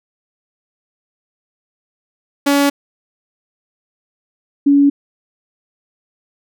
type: tone pair in turn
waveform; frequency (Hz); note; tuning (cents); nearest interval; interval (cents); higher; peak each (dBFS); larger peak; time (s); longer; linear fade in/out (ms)
sawtooth / sine; 282.9 / 282.9; C#4 / C#4; +35 / +35; unison; 0; neither; -7; neither; 2.46-2.7 / 4.66-4.9; neither; 10
effects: none